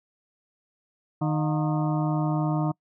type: harmonic tone with a mistuned harmonic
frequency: 154 Hz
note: D#3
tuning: 17 cents flat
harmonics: 1 / 2 / 4 / 5 / 6 / 7 / 8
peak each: -24 / -28 / -36 / -34 / -37 / -39 / -40 dBFS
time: 1.21-2.72 s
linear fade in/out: 10 ms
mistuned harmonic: 5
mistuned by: -120 cents
effects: noise-tail reverb RT60 0.1 s tail -26 dB re dry